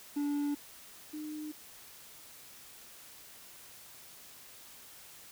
triangle / sine tone pair in turn, 289.4 / 304.4 Hz, D4 / D#4, -25 / -38 cents, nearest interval minor second, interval 87 cents, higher second, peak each -28 / -38 dBFS, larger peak first, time 0.16-0.55 / 1.13-1.52 s, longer neither, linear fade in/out 10 ms, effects white hiss -53 dBFS RMS until 5.31 s

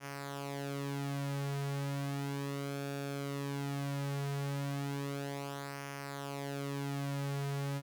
sawtooth tone with flanger, 140.2 Hz, C#3, 20 cents sharp, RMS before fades -38 dBFS, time 0-7.82 s, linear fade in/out 50 ms, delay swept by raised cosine 0.25 to 6.15 ms, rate 0.17 Hz, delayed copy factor -0.65, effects none

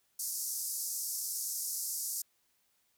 white band-pass noise, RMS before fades -37 dBFS, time 0.19-2.22 s, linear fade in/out 5 ms, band 5100 to 14000 Hz, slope 48 dB/octave, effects white hiss -74 dBFS RMS until 2.97 s

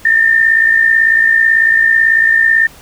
sine tone with amplitude modulation, 1806 Hz, A6, 45 cents sharp, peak -4 dBFS, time 0.05-2.67 s, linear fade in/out 5 ms, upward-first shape sine, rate 58.1 Hz, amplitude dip 60%, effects pink hiss -39 dBFS RMS until 2.81 s

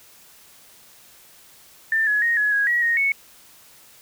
sine tone with pitch steps, 1787 / 1690 / 1866 / 1690 / 1650 / 1914 / 1864 / 2210 Hz, A6 / G#6 / A#6 / G#6 / G#6 / A#6 / A#6 / C#7, +26 / +30 / +1 / +30 / -12 / +45 / -1 / -6 cents, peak -17 dBFS, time 1.92-3.12 s, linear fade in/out 2 ms, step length 150 ms, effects white hiss -50 dBFS RMS until 4.01 s

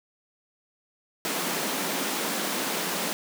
pink high-pass noise, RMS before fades -29 dBFS, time 1.25-3.13 s, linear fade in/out 0 ms, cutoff 180 Hz, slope 48 dB/octave, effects none

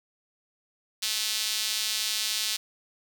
sawtooth tone with high-pass filter, 216.6 Hz, A3, 27 cents flat, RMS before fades -29 dBFS, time 1.02-2.57 s, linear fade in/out 10 ms, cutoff 3900 Hz, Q 1.6, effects none

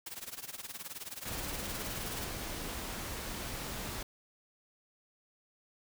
white noise with tremolo, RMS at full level -41 dBFS, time 0.06-2.25 s, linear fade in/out 5 ms, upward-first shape sine, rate 19 Hz, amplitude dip 85%
pink noise, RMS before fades -40 dBFS, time 1.25-4.03 s, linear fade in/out 5 ms
effects none

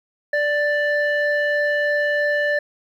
sine tone pair together, 587.3 / 1765 Hz, D5 / A6, 0 / +5 cents, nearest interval octave + perfect fifth, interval 1905 cents, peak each -18 dBFS, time 0.33-2.59 s, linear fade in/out 5 ms, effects tanh soft clip ceiling -14 dBFS + 9-bit

